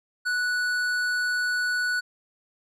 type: tone with tanh clipping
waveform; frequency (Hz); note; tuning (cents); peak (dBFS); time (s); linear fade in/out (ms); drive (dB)
triangle; 1477; F#6; -3; -25; 0.25-2.01; 20; 16
effects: none